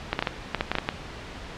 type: clicks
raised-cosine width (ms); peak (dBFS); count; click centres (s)
0.3; -7; 10; 0.13 / 0.191 / 0.225 / 0.272 / 0.547 / 0.609 / 0.716 / 0.753 / 0.785 / 0.889
effects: pink hiss -39 dBFS RMS until 1.57 s + low-pass 4000 Hz 12 dB/octave